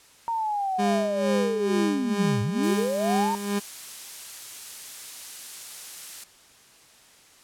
sine linear two-way sweep, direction down then up, 932 to 103.83 to 932 Hz, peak -24 dBFS, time 0.28-3.35 s, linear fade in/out 0 ms, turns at 2.42 s
30% pulse tone with tremolo, 202.7 Hz, G#3, 42 cents flat, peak -19 dBFS, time 0.78-3.6 s, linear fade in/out 20 ms, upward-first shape sine, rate 2.2 Hz, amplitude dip 70%
blue noise, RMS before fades -36 dBFS, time 2.63-6.24 s, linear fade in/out 5 ms
effects white hiss -54 dBFS RMS until 7.43 s + low-pass 10000 Hz 12 dB/octave

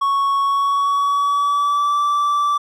triangle tone with pitch glide, 1108.7 to 1163.8 Hz, C#6 to D6, 0 to -16 cents, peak -13 dBFS, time 0.01-2.58 s, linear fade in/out 10 ms, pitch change +84 cents, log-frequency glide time 0.41-1.99 s, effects none

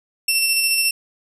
15% pulse tone with tremolo, 2700 Hz, E7, 41 cents sharp, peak -8 dBFS, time 0.28-0.91 s, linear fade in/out 5 ms, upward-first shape square, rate 14 Hz, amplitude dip 25%, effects none

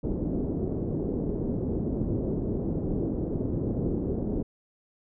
white low-pass noise, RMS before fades -29 dBFS, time 0.03-4.43 s, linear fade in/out 10 ms, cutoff 390 Hz, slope 24 dB/octave, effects none

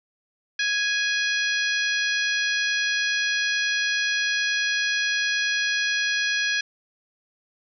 harmonic tone, 830.6 Hz, G#5, in tune, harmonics 2 / 3 / 4 / 5 / 6 / 7, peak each -24 / -28 / -30 / -32 / -34 / -35 dBFS, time 0.59-6.61 s, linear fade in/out 5 ms, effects none

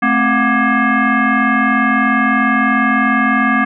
sine tone with frequency modulation, 698.5 Hz, F5, in tune, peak -10 dBFS, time 0.02-3.65 s, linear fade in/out 10 ms, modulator 480 Hz, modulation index 2.7, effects none

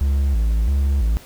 triangle tone with vibrato, 61.74 Hz, B1, in tune, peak -13 dBFS, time 0.01-1.17 s, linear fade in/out 0 ms, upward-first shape square, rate 1.5 Hz, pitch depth 200 cents each way, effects pink hiss -44 dBFS RMS until 1.25 s

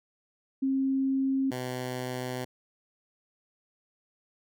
sine / 10% pulse tone pair in turn, 268.1 / 126.53 Hz, C4 / B2, +42 / +42 cents, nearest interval octave + minor second, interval 1300 cents, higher first, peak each -24 dBFS, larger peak neither, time 0.62-1.51 / 1.51-2.45 s, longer second, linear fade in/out 10 ms, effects none

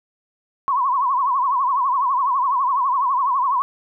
sine tone with vibrato, 1046.5 Hz, C6, in tune, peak -16 dBFS, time 0.68-3.62 s, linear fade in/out 0 ms, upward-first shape triangle, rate 12 Hz, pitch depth 160 cents each way, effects none

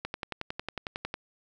click train, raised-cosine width 0.3 ms, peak -17 dBFS, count 13, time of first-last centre 0.05-1.141 s, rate 11 Hz, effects none

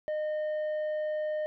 sine tone with tanh clipping, 612 Hz, D#5, 29 cents flat, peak -30 dBFS, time 0.08-1.46 s, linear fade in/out 0 ms, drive 5 dB, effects none

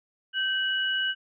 sine tone pair together, 1551 / 2936 Hz, G6 / F#7, -19 / -14 cents, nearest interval major seventh, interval 1105 cents, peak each -27 dBFS, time 0.33-1.15 s, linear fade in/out 50 ms, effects none

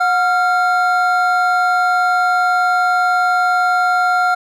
triangle tone pair together, 726.9 / 1385 Hz, F#5 / F6, -31 / -15 cents, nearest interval major seventh, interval 1116 cents, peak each -13 dBFS, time 0-4.35 s, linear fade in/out 10 ms, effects none

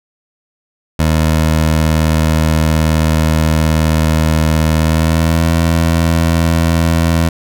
20% pulse tone with pitch glide, 78.9 to 82.73 Hz, D#2 to E2, +25 to +7 cents, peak -5 dBFS, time 0.99-7.29 s, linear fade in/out 5 ms, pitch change +82 cents, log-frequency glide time 4.76-5.49 s, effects none

